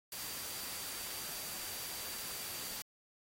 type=tone in noise; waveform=sine; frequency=4699 Hz; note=D8; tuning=in tune; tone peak=-51 dBFS; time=0.12-2.82 s; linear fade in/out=2 ms; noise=white; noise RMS=-43 dBFS; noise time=0.12-2.82 s; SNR=-11 dB; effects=AAC 48 kbps